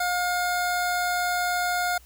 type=tone pair together; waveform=square; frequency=713.5 / 1427 Hz; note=F5 / F6; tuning=+37 / +37 cents; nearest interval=octave; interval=1200 cents; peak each=-26 / -28 dBFS; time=0-1.98 s; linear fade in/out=5 ms; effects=added 60 Hz sine -51 dBFS peak until 2.05 s + white hiss -56 dBFS RMS until 2.05 s